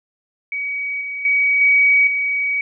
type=tone with level steps; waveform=sine; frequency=2264 Hz; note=C#7; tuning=36 cents sharp; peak=-21 / -24 / -13 / -10 / -17 dBFS; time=0.52-2.61 s; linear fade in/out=2 ms; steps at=1.01 / 1.25 / 1.61 / 2.07 s; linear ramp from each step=2 ms; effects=none